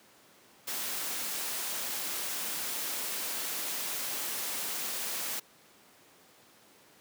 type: noise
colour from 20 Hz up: white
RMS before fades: -35 dBFS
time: 0.67-5.4 s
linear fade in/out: 10 ms
effects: pink hiss -59 dBFS RMS until 7 s + high-pass 200 Hz 12 dB/octave